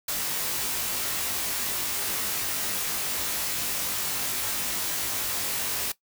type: noise with comb filter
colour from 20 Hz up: white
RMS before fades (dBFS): -29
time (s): 0.08-5.92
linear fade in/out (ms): 5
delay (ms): 20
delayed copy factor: +0.95
effects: noise-tail reverb RT60 0.1 s tail -17 dB re dry